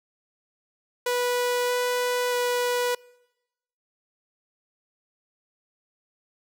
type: tone with pitch steps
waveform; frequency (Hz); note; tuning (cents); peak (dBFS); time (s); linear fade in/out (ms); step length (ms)
sawtooth; 490.7 / 493.6 / 490; B4 / B4 / B4; -11 / -1 / -14; -19; 1.06-2.95; 5; 630
effects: noise-tail reverb RT60 1.0 s tail -25 dB re dry